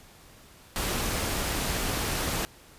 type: noise with amplitude modulation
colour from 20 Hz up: pink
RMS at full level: -27 dBFS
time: 0.76-2.45 s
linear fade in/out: 0 ms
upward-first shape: sine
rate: 231 Hz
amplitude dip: 45%
effects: pink hiss -53 dBFS RMS until 2.78 s + resampled to 32000 Hz